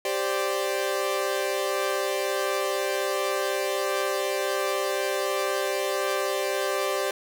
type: chord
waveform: sawtooth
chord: G suspended fourth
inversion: none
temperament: equal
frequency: 392 / 523.3 / 587.3 Hz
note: G4 / C5 / D5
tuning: 0 / 0 / 0 cents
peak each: -25 / -26 / -25 dBFS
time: 0.05-7.11 s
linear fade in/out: 2 ms
effects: none